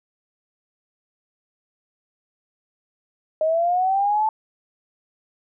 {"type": "linear sweep", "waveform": "sine", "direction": "up", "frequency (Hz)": [619, 880], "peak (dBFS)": -17, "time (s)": [3.41, 4.29], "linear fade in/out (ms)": 2, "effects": []}